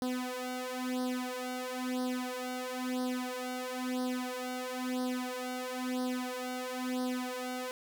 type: tone with flanger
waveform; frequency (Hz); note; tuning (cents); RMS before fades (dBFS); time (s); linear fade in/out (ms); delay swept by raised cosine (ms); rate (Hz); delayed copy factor
sawtooth; 252.5; B3; +39; -36; 0.02-7.71; 0; 0.2 to 2.6; 1; +0.9
effects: none